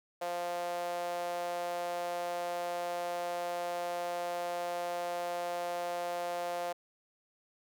sawtooth tone with high-pass filter, 174.61 Hz, F3, in tune, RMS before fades -36 dBFS, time 0.21-6.73 s, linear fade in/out 10 ms, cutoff 610 Hz, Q 8.2, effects none

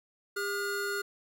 square tone pair together, 401.8 / 1432 Hz, G4 / F6, +43 / +43 cents, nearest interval octave + minor seventh, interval 2200 cents, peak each -35 / -34 dBFS, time 0.36-1.02 s, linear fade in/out 10 ms, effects none

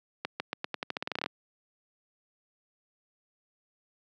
accelerating click train, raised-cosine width 0.3 ms, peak -15 dBFS, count 16, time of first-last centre 0.25-1.261 s, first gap 150 ms, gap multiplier 0.87, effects high-pass 200 Hz 12 dB/octave

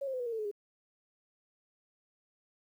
sine tone with pitch steps, 554.4 / 530.9 / 508.4 / 486.8 / 466.2 / 446.4 / 427.5 / 409.4 Hz, C#5 / C5 / C5 / B4 / A#4 / A4 / A4 / G#4, 0 / +25 / -50 / -25 / 0 / +25 / -50 / -25 cents, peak -33 dBFS, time 0.01-0.514 s, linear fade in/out 10 ms, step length 63 ms, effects 11-bit

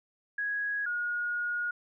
sine tone pair in turn, 1661.2 / 1439.3 Hz, G#6 / F#6, 0 / -48 cents, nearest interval major second, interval 248 cents, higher first, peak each -29 / -29 dBFS, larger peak neither, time 0.38-0.86 / 0.86-1.71 s, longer second, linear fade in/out 5 ms, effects none

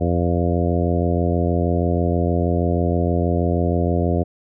harmonic tone with a mistuned harmonic, 86.3 Hz, F2, 20 cents flat, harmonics 1 / 2 / 3 / 4 / 5 / 6 / 7 / 8, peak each -20 / -23 / -25 / -26 / -27 / -28 / -28 / -29 dBFS, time 0-4.24 s, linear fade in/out 20 ms, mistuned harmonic 8, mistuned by +22 cents, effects none

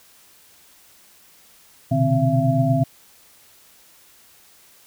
sine tone cluster, 123.6 / 132.3 / 151 / 260.9 / 674 Hz, B2 / C3 / D3 / C4 / E5, +2 / +20 / +48 / -5 / +38 cents, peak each -22 dBFS, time 1.91-2.84 s, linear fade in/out 10 ms, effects white hiss -52 dBFS RMS until 4.86 s

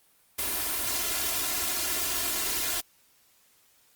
white noise with comb filter, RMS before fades -29 dBFS, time 0.38-2.81 s, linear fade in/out 10 ms, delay 2.9 ms, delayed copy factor +0.75, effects white hiss -63 dBFS RMS until 3.95 s + Opus 32 kbps

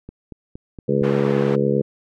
click train, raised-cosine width 3 ms, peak -22 dBFS, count 5, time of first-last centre 0.09-1.02 s, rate 4.3 Hz
harmonic tone, 69.9 Hz, C#2, 15 cents sharp, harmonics 2 / 3 / 4 / 5 / 6 / 7 / 8, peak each -23 / -22 / -32 / -25 / -22 / -22 / -35 dBFS, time 0.88-1.82 s, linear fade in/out 10 ms
pink band-pass noise, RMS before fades -31 dBFS, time 1.03-1.56 s, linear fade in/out 10 ms, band 420 to 1700 Hz, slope 12 dB/octave
effects none

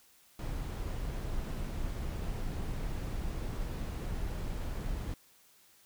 brown noise, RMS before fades -36 dBFS, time 0.39-5.14 s, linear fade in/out 2 ms, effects white hiss -63 dBFS RMS until 5.85 s

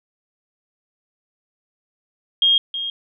sine tone with echo, 3241 Hz, G#7, 43 cents flat, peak -12 dBFS, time 2.42-2.58 s, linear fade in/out 2 ms, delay 320 ms, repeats 1, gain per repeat -11 dB, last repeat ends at 2.9 s, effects none

